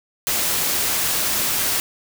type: noise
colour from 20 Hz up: white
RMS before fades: -21 dBFS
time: 0.27-1.8 s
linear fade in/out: 0 ms
effects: none